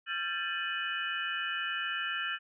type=tone cluster; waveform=sine; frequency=1367 / 1588 / 1755 / 2502 / 2958 Hz; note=F6 / G6 / A6 / D#7 / F#7; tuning=-37 / +22 / -5 / +9 / -1 cents; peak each=-38 / -38 / -37 / -40 / -38 dBFS; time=0.06-2.39 s; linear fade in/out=50 ms; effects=none